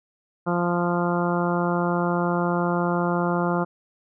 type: harmonic tone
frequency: 174.3 Hz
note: F3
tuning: 3 cents flat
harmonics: 1 / 2 / 3 / 4 / 5 / 6 / 7 / 8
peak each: -24 / -27 / -29 / -30 / -31 / -32 / -32 / -33 dBFS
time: 0.46-3.65 s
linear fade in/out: 20 ms
effects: none

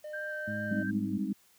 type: tone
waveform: triangle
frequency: 606 Hz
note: D#5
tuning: 46 cents flat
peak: -37 dBFS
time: 0.04-0.83 s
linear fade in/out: 5 ms
type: tone with vibrato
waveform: sine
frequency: 1568 Hz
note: G6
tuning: in tune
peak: -36 dBFS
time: 0.13-0.91 s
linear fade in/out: 10 ms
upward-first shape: square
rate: 2.7 Hz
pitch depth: 12 cents each way
type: harmonic tone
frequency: 106 Hz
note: G#2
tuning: 36 cents sharp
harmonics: 1 / 2 / 3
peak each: -40 / -36 / -49 dBFS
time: 0.47-1.18 s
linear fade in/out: 10 ms
type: chord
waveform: sine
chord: Ab major seventh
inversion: third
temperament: equal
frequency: 196 / 207.7 / 261.6 / 311.1 Hz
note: G3 / Ab3 / C4 / Eb4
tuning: 0 / 0 / 0 / 0 cents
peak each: -34 / -35 / -37 / -37 dBFS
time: 0.71-1.33 s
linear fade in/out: 5 ms
effects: white hiss -64 dBFS RMS until 1.58 s + high-pass 60 Hz 12 dB/octave

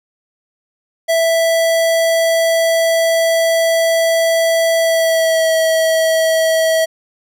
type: tone with pitch glide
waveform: square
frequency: 659.3 to 646.1 Hz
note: E5 to E5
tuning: 0 to -35 cents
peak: -12 dBFS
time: 1.08-6.86 s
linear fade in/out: 20 ms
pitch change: -35 cents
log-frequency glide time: 4.78-5.54 s
effects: none

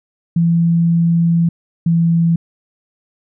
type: tone pair in turn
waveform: sine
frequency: 168.3 / 167.33 Hz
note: E3 / E3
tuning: +36 / +26 cents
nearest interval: unison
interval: 10 cents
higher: first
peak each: -10 dBFS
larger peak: neither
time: 0.36-1.49 / 1.86-2.36 s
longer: first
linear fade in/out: 5 ms
effects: none

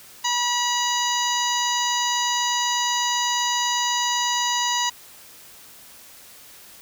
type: harmonic tone with a mistuned harmonic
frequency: 968 Hz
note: B5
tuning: 35 cents flat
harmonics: 1 / 2 / 3 / 4 / 5 / 6 / 7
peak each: -24 / -29 / -28 / -29 / -31 / -31 / -29 dBFS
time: 0.24-4.9 s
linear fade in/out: 10 ms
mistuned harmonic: 6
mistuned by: +77 cents
effects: white hiss -46 dBFS RMS until 6.81 s

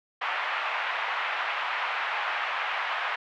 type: band-pass noise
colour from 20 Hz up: pink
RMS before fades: -30 dBFS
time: 0.21-3.16 s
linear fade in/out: 10 ms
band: 820 to 2700 Hz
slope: 24 dB/octave
effects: none

